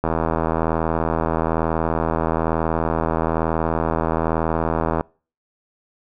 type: click train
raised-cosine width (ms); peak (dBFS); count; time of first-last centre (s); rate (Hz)
1; -6; 404; 0.04-5.009; 81.1
effects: noise-tail reverb RT60 0.4 s tail -26 dB re dry